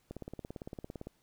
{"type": "click train", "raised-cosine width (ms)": 2, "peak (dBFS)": -28, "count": 18, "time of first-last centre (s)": [0.11, 1.07], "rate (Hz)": 17.7, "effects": ["pink hiss -72 dBFS RMS until 1.22 s"]}